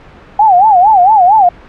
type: tone with vibrato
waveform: sine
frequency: 790 Hz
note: G5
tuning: 13 cents sharp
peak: -3 dBFS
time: 0.39-1.49 s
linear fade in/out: 5 ms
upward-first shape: sine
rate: 4.4 Hz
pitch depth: 200 cents each way
effects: pink hiss -36 dBFS RMS until 1.68 s + low-pass 2000 Hz 12 dB/octave